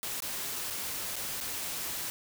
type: noise with dropouts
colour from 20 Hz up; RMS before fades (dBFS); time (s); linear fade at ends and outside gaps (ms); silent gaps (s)
white; -36; 0.03-2.1; 0; 0.203-0.222 / 0.701-0.706 / 1.157-1.164 / 1.403-1.41
effects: none